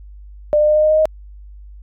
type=tone with pitch steps; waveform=sine; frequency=598 / 602.5 / 607 / 611.6 / 616.2 / 620.9 / 625.6 Hz; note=D5 / D5 / D#5 / D#5 / D#5 / D#5 / D#5; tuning=+31 / +44 / -43 / -30 / -17 / -4 / +9 cents; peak=-10 dBFS; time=0.53-1.055 s; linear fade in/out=0 ms; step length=75 ms; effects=added 50 Hz sine -35 dBFS peak until 1.82 s